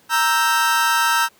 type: chord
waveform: 40% pulse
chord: E diminished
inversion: second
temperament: equal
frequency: 932.3 / 1318.5 / 1568 Hz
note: Bb5 / E6 / G6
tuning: 0 / 0 / 0 cents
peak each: -19 dBFS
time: 0.09-1.29 s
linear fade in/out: 50 ms
effects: pink hiss -54 dBFS RMS until 1.39 s + high-pass 150 Hz 12 dB/octave